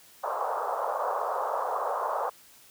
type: band-pass noise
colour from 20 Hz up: white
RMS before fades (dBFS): -30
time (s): 0.23-2.3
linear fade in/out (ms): 10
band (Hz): 480 to 1200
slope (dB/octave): 48
effects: white hiss -55 dBFS RMS until 2.7 s